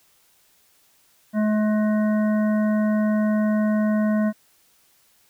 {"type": "harmonic tone with a mistuned harmonic", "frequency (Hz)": 213.4, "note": "G#3", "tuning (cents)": 47, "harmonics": [1, 3, 5, 7, 9], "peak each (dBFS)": [-18, -27, -36, -37, -39], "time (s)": [1.33, 4.33], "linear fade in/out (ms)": 50, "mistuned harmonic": 9, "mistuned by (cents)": -47, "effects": ["white hiss -60 dBFS RMS until 5.29 s"]}